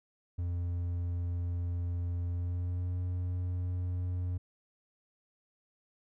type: tone with pitch glide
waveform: triangle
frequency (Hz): 87.31 to 89.71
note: F2 to F2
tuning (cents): 0 to +47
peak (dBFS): -29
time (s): 0.38-4.38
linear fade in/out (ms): 10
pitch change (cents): +47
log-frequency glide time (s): 2.3-2.93
effects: none